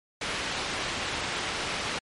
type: low-pass noise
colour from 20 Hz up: white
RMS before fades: -32 dBFS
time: 0.21-1.99 s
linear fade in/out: 5 ms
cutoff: 3300 Hz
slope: 12 dB/octave
effects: MP3 48 kbps